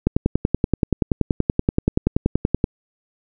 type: click train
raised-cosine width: 3 ms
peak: -3 dBFS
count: 28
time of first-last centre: 0.07-2.641 s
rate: 10.5 Hz
effects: none